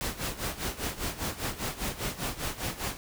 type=noise with tremolo; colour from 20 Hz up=pink; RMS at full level=-31 dBFS; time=0.01-2.97 s; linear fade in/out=0 ms; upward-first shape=sine; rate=5 Hz; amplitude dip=80%; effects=none